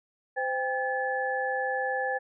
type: tone cluster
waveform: sine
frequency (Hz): 515 / 796 / 1723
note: C5 / G5 / A6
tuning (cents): -28 / +26 / -37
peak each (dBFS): -31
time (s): 0.36-2.19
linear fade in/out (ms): 20
effects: none